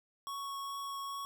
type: tone with vibrato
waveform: square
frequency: 1108.7 Hz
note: C#6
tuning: in tune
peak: -39 dBFS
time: 0.27-1.25 s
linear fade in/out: 0 ms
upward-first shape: triangle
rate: 2.4 Hz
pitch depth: 9 cents each way
effects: none